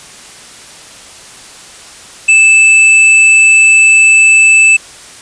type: tone with tanh clipping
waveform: sine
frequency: 2632 Hz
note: E7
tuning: 3 cents flat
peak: -4 dBFS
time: 2.28-4.77 s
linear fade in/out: 10 ms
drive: 16 dB
effects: white hiss -33 dBFS RMS until 5.21 s + resampled to 22050 Hz